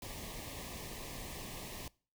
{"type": "band-stop noise", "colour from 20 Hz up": "pink", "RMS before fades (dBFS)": -45, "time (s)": [0.02, 1.88], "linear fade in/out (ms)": 2, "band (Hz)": [1200, 1700], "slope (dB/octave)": 96, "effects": ["noise-tail reverb RT60 0.4 s tail -23 dB re dry"]}